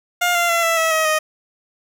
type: tone with pitch steps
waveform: 15% pulse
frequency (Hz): 707 / 692.1 / 677.4 / 663.1 / 649.1 / 635.3 / 621.9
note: F5 / F5 / E5 / E5 / E5 / D#5 / D#5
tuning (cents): +21 / -16 / +47 / +10 / -27 / +36 / -1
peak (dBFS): -9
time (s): 0.21-1.19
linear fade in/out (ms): 10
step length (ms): 140
effects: none